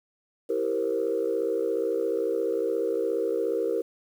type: chord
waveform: sine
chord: C dominant seventh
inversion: first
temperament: equal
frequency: 329.6 / 392 / 466.2 / 523.3 Hz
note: E4 / G4 / Bb4 / C5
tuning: 0 / 0 / 0 / 0 cents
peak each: -32 / -29 / -26 / -32 dBFS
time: 0.49-3.82 s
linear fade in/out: 10 ms
effects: tanh soft clip ceiling -16 dBFS + 9-bit